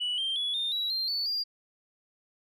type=tone with pitch steps; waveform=sine; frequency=2951 / 3163 / 3390 / 3633 / 3894 / 4173 / 4473 / 4794 Hz; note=F#7 / G7 / G#7 / A#7 / B7 / C8 / C#8 / D8; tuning=-5 / +15 / +35 / -45 / -25 / -5 / +15 / +35 cents; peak=-26 dBFS; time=0-1.44 s; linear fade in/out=20 ms; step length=180 ms; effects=tanh soft clip ceiling -25 dBFS